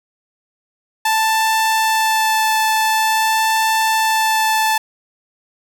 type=tone with vibrato; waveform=sawtooth; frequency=880 Hz; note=A5; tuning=in tune; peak=-10 dBFS; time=1.05-4.78 s; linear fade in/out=5 ms; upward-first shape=sine; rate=0.47 Hz; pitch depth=8 cents each way; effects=none